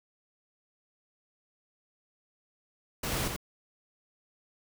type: noise with echo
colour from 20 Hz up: pink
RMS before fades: -33 dBFS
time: 3.03-3.28 s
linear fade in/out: 5 ms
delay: 84 ms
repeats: 1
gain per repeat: -3 dB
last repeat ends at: 3.364 s
effects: none